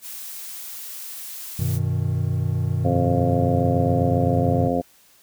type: noise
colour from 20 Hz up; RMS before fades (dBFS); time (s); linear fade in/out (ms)
blue; -35; 0.01-1.8; 50
type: chord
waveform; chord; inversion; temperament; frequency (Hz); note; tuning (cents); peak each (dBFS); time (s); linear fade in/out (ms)
triangle; G augmented; none; equal with one note detuned; 95.87 / 123.47 / 155.56; G2 / B2 / D#3; -38 / 0 / 0; -22 / -22 / -24; 1.59-4.68; 5
type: harmonic tone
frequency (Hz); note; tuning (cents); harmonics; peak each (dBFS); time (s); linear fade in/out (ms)
87.31; F2; 0; 1 / 2 / 3 / 4 / 5 / 6 / 7 / 8; -33 / -29 / -24 / -33 / -29 / -25 / -32 / -26; 2.84-4.82; 20
effects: white hiss -55 dBFS RMS until 5.22 s